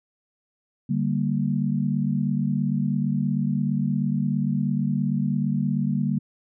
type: chord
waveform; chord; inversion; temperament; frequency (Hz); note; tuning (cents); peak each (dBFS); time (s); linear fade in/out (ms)
sine; G minor; second; equal; 146.83 / 196 / 233.1; D3 / G3 / Bb3; 0 / 0 / 0; -25 / -25 / -26; 0.89-6.19; 10
effects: none